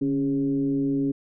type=tone with frequency modulation; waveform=sine; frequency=277.2 Hz; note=C#4; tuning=in tune; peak=-21 dBFS; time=0.01-1.12 s; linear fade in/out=10 ms; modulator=132 Hz; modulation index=0.62; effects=none